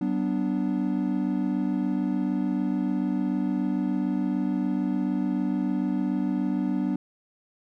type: chord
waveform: triangle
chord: B minor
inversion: second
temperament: equal with one note detuned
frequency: 189.76 / 246.9 / 293.7 Hz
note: F#3 / B3 / D4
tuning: +44 / 0 / 0 cents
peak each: -26 dBFS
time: 0.01-6.96 s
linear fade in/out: 5 ms
effects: none